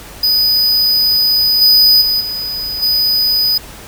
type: tone with level steps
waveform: square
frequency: 4978 Hz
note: D#8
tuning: in tune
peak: -10 / -6 / -12 / -19 / -11 dBFS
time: 0.23-3.58 s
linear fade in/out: 5 ms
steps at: 1.61 / 2.01 / 2.2 / 2.82 s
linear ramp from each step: 10 ms
effects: added 50 Hz sine -40 dBFS peak until 3.87 s + pink hiss -34 dBFS RMS until 3.87 s